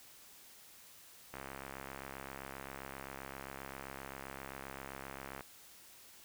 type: click train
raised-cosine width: 0.5 ms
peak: -29 dBFS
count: 276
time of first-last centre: 1.34-5.408 s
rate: 67.6 Hz
effects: white hiss -58 dBFS RMS until 6.24 s